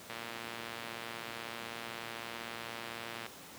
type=click train; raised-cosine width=0.3 ms; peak=-25 dBFS; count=368; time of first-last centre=0.1-3.264 s; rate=116 Hz; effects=pink hiss -50 dBFS RMS until 3.58 s + high-pass 150 Hz 12 dB/octave